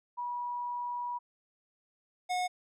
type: tone pair in turn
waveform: sine / square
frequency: 970 / 726.7 Hz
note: B5 / F#5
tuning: -31 / -31 cents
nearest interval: perfect fourth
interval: 500 cents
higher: first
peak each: -33 / -30 dBFS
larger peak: second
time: 0.17-1.19 / 2.29-2.48 s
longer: first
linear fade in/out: 20 ms
effects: low-pass 9000 Hz 12 dB/octave